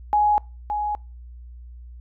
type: tone with echo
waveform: sine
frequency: 836 Hz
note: G#5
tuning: 11 cents sharp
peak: -15 dBFS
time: 0.13-0.38 s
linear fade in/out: 0 ms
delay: 570 ms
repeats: 1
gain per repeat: -7 dB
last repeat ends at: 0.95 s
effects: noise-tail reverb RT60 0.3 s tail -25 dB re dry + added 60 Hz sine -38 dBFS peak until 2 s